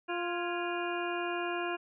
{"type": "harmonic tone with a mistuned harmonic", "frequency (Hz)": 349.2, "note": "F4", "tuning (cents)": 0, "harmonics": [1, 2, 3, 4, 5, 7, 8], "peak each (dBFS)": [-35, -38, -40, -41, -42, -43, -44], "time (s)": [0.08, 1.77], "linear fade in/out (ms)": 20, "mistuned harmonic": 5, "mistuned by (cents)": -81, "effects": []}